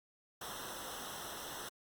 pink noise with comb filter, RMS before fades -45 dBFS, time 0.41-1.69 s, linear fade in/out 5 ms, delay 0.43 ms, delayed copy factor -0.85, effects Opus 48 kbps

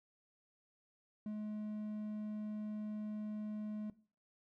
triangle tone, 212.2 Hz, G#3, 38 cents sharp, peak -37 dBFS, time 1.26-3.9 s, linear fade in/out 2 ms, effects noise-tail reverb RT60 0.4 s tail -18 dB re dry

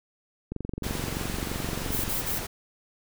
click train, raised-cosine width 3 ms, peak -19 dBFS, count 37, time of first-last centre 0.52-2.078 s, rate 23.1 Hz
pink noise, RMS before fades -34 dBFS, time 0.83-2.47 s, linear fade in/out 10 ms
violet noise bursts, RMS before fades -30 dBFS, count 3, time 1.91-2.394 s, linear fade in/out 20 ms, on 140 ms, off 32 ms
effects none

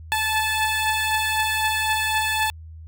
15% pulse beating tone pair, 868 / 871.9 Hz, A5 / A5, -24 / -16 cents, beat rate 3.9 Hz, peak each -21 / -15 dBFS, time 0.12-2.5 s, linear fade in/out 0 ms, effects added 80 Hz sine -37 dBFS peak until 2.87 s

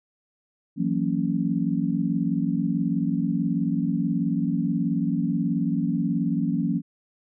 sine chord, F# dominant seventh, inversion third, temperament just, 166.5 / 185 / 231.2 / 277.5 Hz, E3 / F#3 / A#3 / C#4, +18 / 0 / -14 / +2 cents, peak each -27 dBFS, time 0.76-6.82 s, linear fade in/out 50 ms, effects none

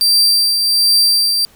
40% pulse tone with tremolo, 4699 Hz, D8, in tune, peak -7 dBFS, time 0.01-1.45 s, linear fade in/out 0 ms, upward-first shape triangle, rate 1.3 Hz, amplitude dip 45%, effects pink hiss -48 dBFS RMS until 1.55 s

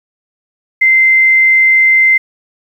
sine tone, 2078 Hz, C7, 12 cents flat, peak -5 dBFS, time 0.81-2.18 s, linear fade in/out 10 ms, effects 7-bit

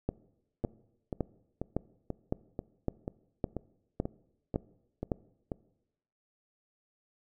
two click trains, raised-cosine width 2 ms, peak -21 / -16 dBFS, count 11 / 10, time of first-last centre 0.64-5.518 / 0.09-5.118 s, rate 2.05 / 1.79 Hz, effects noise-tail reverb RT60 0.9 s tail -21 dB re dry

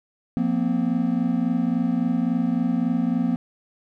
triangle chord, F suspended fourth, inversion none, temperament equal with one note detuned, 174.61 / 233.1 / 256.7 Hz, F3 / Bb3 / C4, 0 / 0 / -33 cents, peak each -24 / -21 / -22 dBFS, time 0.37-3.36 s, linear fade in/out 0 ms, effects none

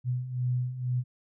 sine beating tone pair, 123.47 / 125.57 Hz, B2 / B2, 0 / +29 cents, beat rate 2.1 Hz, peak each -33 / -28 dBFS, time 0.04-1.04 s, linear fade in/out 50 ms, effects none

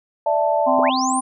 sine chord, D suspended second, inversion none, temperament just, 587.3 / 660.7 / 881 Hz, D5 / E5 / A5, 0 / +4 / +2 cents, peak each -20 dBFS, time 0.26-0.9 s, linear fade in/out 5 ms
harmonic tone, 259.7 Hz, C4, 13 cents flat, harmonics 1 / 3 / 4, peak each -22 / -22 / -22 dBFS, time 0.66-1.21 s, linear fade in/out 20 ms
sine linear sweep, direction up, 70 to 9800 Hz, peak -24 dBFS, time 0.78-1.21 s, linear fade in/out 10 ms
effects none

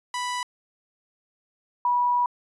sawtooth / sine tone pair in turn, 987.8 / 974.8 Hz, B5 / B5, 0 / -23 cents, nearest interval unison, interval 23 cents, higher first, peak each -23 / -19 dBFS, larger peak second, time 0.14-0.43 / 1.85-2.26 s, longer second, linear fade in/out 2 ms, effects resampled to 24000 Hz

